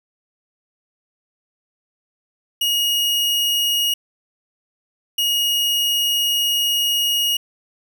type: tone bursts at uneven times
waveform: 40% pulse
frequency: 2876 Hz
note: F#7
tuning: 50 cents flat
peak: -16 dBFS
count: 2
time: 2.61-3.94 / 5.18-7.37 s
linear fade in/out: 5 ms
effects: 9-bit